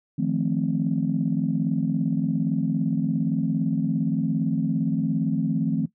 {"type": "chord", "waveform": "sine", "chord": "F dominant seventh", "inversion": "third", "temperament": "just", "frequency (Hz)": [157.15, 174.61, 218.3, 261.9], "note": ["Eb3", "F3", "A3", "C4"], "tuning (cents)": [18, 0, -13, 2], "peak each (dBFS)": -26, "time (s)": [0.18, 5.86], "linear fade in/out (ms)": 10, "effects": ["noise-tail reverb RT60 0.1 s tail -17 dB re dry", "tanh soft clip ceiling -11 dBFS"]}